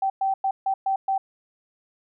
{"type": "tone bursts at uneven times", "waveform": "sine", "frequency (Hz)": 775, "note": "G5", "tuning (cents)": -20, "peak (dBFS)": -20, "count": 6, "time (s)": [[0.02, 0.1], [0.21, 0.34], [0.44, 0.51], [0.66, 0.74], [0.86, 0.96], [1.08, 1.18]], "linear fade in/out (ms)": 5, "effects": []}